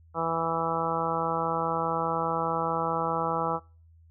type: harmonic tone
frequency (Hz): 164.81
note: E3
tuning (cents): 0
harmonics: 1 / 2 / 3 / 4 / 5 / 6 / 7 / 8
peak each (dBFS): -36 / -38 / -32 / -35 / -32 / -34 / -33 / -33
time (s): 0.14-3.6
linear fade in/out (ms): 50
effects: noise-tail reverb RT60 0.4 s tail -26 dB re dry + added 82 Hz sine -53 dBFS peak until 4.1 s